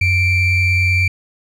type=ring-modulated tone; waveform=triangle; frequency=1129 Hz; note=C#6; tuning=31 cents sharp; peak=-7 dBFS; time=0.01-1.08 s; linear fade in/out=5 ms; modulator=1220 Hz; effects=none

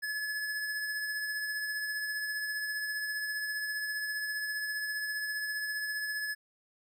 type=tone with tremolo; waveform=square; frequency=1710 Hz; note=A6; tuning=50 cents flat; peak=-32 dBFS; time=0.02-6.35 s; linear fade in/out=20 ms; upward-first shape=triangle; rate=15 Hz; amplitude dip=35%; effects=none

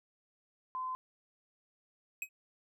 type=tone; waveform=sine; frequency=1027 Hz; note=C6; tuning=33 cents flat; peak=-35 dBFS; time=0.75-0.95 s; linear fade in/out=0 ms
type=tone with exponential decay; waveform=square; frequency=2533 Hz; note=D#7; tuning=30 cents sharp; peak=-32 dBFS; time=2.22-2.29 s; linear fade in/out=2 ms; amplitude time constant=15 ms
effects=none

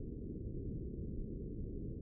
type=low-pass noise; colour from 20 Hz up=pink; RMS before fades=-43 dBFS; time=0-2.01 s; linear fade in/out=5 ms; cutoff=430 Hz; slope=48 dB/octave; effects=none

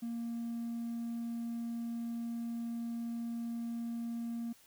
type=tone; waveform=triangle; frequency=233.1 Hz; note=A#3; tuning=in tune; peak=-33 dBFS; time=0.02-4.53 s; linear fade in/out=10 ms; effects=tanh soft clip ceiling -31 dBFS + white hiss -63 dBFS RMS until 4.66 s

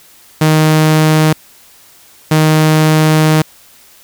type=tone pair in turn; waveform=sawtooth; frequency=155.9 / 155.9 Hz; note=D#3 / D#3; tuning=+4 / +4 cents; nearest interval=unison; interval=0 cents; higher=neither; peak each=-3 dBFS; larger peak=neither; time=0.41-1.33 / 2.31-3.42 s; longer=second; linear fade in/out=5 ms; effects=white hiss -43 dBFS RMS until 4.03 s

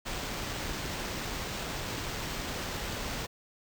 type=noise with sample-and-hold; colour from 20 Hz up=pink; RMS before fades=-36 dBFS; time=0.05-3.27 s; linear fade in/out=20 ms; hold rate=11025 Hz; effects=none

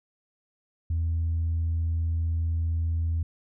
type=tone; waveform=sine; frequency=82.41 Hz; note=E2; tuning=in tune; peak=-22 dBFS; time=0.9-3.23 s; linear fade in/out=5 ms; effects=tanh soft clip ceiling -21 dBFS

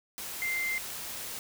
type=tone in noise; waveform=sine; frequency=2089 Hz; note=C7; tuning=3 cents flat; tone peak=-29 dBFS; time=0.42-0.78 s; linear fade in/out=0 ms; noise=white; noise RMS=-39 dBFS; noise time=0.18-1.39 s; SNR=+7 dB; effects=none

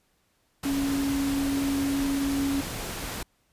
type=tone in noise; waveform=sine; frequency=277.2 Hz; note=C#4; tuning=in tune; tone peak=-24 dBFS; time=0.65-2.61 s; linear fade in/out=5 ms; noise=pink; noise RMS=-34 dBFS; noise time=0.63-3.23 s; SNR=+7 dB; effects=pink hiss -69 dBFS RMS until 3.52 s + resampled to 32000 Hz

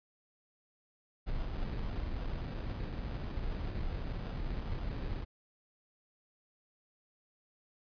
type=noise with sample-and-hold; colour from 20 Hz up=brown; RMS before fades=-37 dBFS; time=1.26-5.25 s; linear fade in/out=20 ms; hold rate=2100 Hz; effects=resampled to 11025 Hz

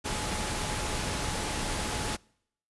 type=tone in noise; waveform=sine; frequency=850 Hz; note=G#5; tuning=40 cents sharp; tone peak=-41 dBFS; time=0.04-2.17 s; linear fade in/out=20 ms; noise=pink; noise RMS=-32 dBFS; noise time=0.04-2.17 s; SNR=-12 dB; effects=noise-tail reverb RT60 0.7 s tail -26 dB re dry + resampled to 24000 Hz

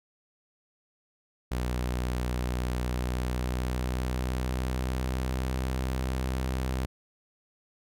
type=tone with pitch glide; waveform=sawtooth; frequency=61.74 to 64.36 Hz; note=B1 to C2; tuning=0 to -28 cents; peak=-24 dBFS; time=1.51-6.86 s; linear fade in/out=10 ms; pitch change=+72 cents; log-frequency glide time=2.8-5.63 s; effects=none

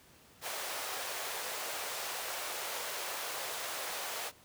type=high-pass noise; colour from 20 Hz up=pink; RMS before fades=-39 dBFS; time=0.41-4.32 s; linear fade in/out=50 ms; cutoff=490 Hz; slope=24 dB/octave; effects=pink hiss -60 dBFS RMS until 4.44 s + high-pass 80 Hz 12 dB/octave

